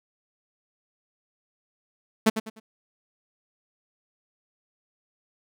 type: tone with echo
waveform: sawtooth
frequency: 220 Hz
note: A3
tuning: in tune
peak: -11 dBFS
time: 2.26-2.3 s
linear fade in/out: 10 ms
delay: 100 ms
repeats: 3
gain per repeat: -10 dB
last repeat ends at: 2.6 s
effects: none